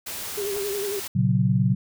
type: noise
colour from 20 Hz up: white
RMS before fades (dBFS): -33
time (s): 0.06-1.08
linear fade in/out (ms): 10
type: tone with vibrato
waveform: sine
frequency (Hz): 403.2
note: G4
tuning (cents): +49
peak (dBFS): -26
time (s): 0.37-1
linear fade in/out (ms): 10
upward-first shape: sine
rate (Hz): 11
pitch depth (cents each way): 61
type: clicks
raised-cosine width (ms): 1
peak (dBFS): -28 / -23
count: 2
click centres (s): 0.45 / 0.565
type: chord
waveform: sine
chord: F# major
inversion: first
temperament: equal with one note detuned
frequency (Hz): 116.54 / 136.05 / 185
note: A#2 / C#3 / F#3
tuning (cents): 0 / -32 / 0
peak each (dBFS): -22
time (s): 1.15-1.75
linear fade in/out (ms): 10
effects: none